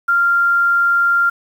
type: tone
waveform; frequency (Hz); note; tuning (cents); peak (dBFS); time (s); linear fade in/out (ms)
sine; 1390; F6; -9; -11; 0.08-1.3; 10
effects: 7-bit